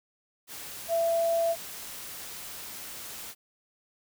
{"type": "tone in noise", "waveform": "sine", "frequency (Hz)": 669, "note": "E5", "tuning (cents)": 25, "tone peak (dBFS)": -23, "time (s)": [0.88, 1.56], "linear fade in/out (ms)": 50, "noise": "white", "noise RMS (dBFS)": -41, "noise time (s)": [0.47, 3.35], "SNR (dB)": 15, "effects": []}